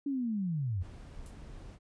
sine linear sweep, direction down, 288.6 to 82.41 Hz, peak -30 dBFS, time 0.06-0.83 s, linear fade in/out 5 ms
brown noise, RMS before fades -47 dBFS, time 0.8-1.79 s, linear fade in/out 50 ms
violet noise with exponential decay, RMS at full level -47 dBFS, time 1.26-1.4 s, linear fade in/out 0 ms, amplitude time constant 29 ms
effects resampled to 22050 Hz

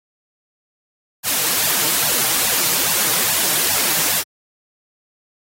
white noise with flanger, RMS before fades -18 dBFS, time 1.23-4.24 s, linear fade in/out 50 ms, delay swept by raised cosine 1.1 to 6.6 ms, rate 2.4 Hz, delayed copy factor +0.95, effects high-pass 100 Hz 12 dB/octave + AAC 48 kbps

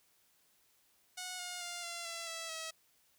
5% pulse tone with pitch steps, 731 / 716 / 701.2 / 686.8 / 672.7 / 658.8 / 645.3 Hz, F#5 / F5 / F5 / F5 / E5 / E5 / E5, -21 / +43 / +7 / -29 / +35 / -1 / -37 cents, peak -29 dBFS, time 1.17-2.71 s, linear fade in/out 10 ms, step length 220 ms, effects white hiss -71 dBFS RMS until 3.18 s

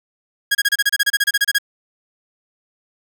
sawtooth tone bursts, 1645 Hz, G#6, 17 cents flat, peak -9 dBFS, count 16, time 0.51-1.585 s, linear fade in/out 10 ms, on 40 ms, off 29 ms, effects none

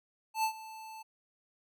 square tone with ADSR envelope, 880 Hz, A5, in tune, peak -27 dBFS, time 0.34-1.03 s, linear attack 96 ms, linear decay 87 ms, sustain -18 dB, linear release 15 ms, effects none

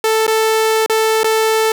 sawtooth tone with dropouts, 441 Hz, A4, 4 cents sharp, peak -8 dBFS, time 0.04-1.72 s, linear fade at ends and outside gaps 2 ms, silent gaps 0.267-0.278 / 0.862-0.897 / 1.233-1.243 s, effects none

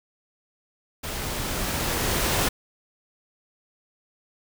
pink noise with level ramp, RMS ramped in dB -32 to -22 dBFS, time 1.03-2.49 s, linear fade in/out 10 ms, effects none

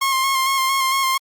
sawtooth tone with vibrato, 1070 Hz, C6, 38 cents sharp, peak -13 dBFS, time 0.01-1.18 s, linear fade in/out 10 ms, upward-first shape square, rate 4.4 Hz, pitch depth 24 cents each way, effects Opus 48 kbps

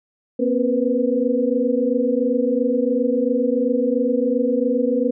sine tone cluster, 239.2 / 266.6 / 480.1 / 503 Hz, A#3 / C4 / B4 / B4, +45 / +33 / -49 / +32 cents, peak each -22 dBFS, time 0.39-5.11 s, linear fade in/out 10 ms, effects none

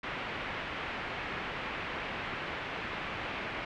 white low-pass noise, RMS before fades -38 dBFS, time 0.03-3.65 s, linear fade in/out 5 ms, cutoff 2600 Hz, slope 24 dB/octave, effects none

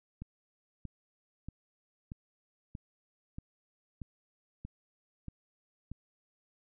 click train, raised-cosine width 5 ms, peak -29 dBFS, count 10, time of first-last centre 0.22-5.916 s, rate 1.58 Hz, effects none

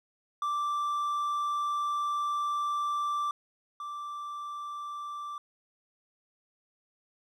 triangle tone pair in turn, 1173 / 1173 Hz, D6 / D6, -2 / -2 cents, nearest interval unison, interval 0 cents, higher neither, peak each -26 / -34 dBFS, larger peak first, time 0.42-3.31 / 3.8-5.38 s, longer first, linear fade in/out 2 ms, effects none

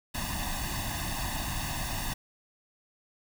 pink noise with comb filter, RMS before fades -33 dBFS, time 0.14-2.14 s, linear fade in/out 10 ms, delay 1.1 ms, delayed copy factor +1, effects none

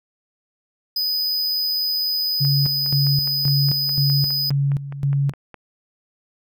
square tone, 4992 Hz, D#8, 5 cents sharp, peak -20 dBFS, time 0.96-4.5 s, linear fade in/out 5 ms
sine tone with tremolo, 140 Hz, C#3, 18 cents sharp, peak -16 dBFS, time 2.4-5.33 s, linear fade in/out 20 ms, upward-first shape square, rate 1.9 Hz, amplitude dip 75%
click train, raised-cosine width 0.5 ms, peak -23 dBFS, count 16, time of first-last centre 2.45-5.543 s, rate 4.85 Hz
effects none

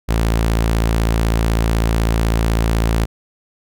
sawtooth tone, 56 Hz, A1, 31 cents sharp, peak -10 dBFS, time 0.08-3.06 s, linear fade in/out 20 ms, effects none

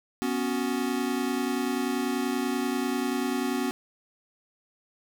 square chord, B suspended second, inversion none, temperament equal, 246.9 / 277.2 / 370 Hz, B3 / C#4 / F#4, 0 / 0 / 0 cents, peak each -30 / -31 / -33 dBFS, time 0.22-3.71 s, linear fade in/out 0 ms, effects none

